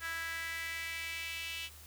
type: tone with high-pass filter sweep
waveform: sawtooth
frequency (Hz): 329.6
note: E4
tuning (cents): 0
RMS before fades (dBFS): -40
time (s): 0-1.7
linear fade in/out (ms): 50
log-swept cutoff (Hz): 1600 to 2800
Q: 4.2
effects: added 76 Hz sine -55 dBFS peak until 1.86 s + white hiss -55 dBFS RMS until 1.86 s